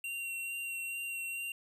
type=tone with vibrato; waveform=square; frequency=2749 Hz; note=F7; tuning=28 cents flat; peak=-37 dBFS; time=0.04-1.52 s; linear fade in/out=2 ms; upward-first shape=sine; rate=2.3 Hz; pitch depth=14 cents each way; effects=13-bit